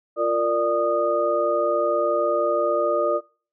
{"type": "tone cluster", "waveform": "sine", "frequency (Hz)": [347.7, 461.4, 592, 1233], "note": ["F4", "A#4", "D5", "D#6"], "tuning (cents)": [-8, -18, 14, -16], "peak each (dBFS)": [-27, -26, -21, -26], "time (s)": [0.16, 3.21], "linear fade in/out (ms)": 50, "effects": ["noise-tail reverb RT60 0.4 s tail -22 dB re dry"]}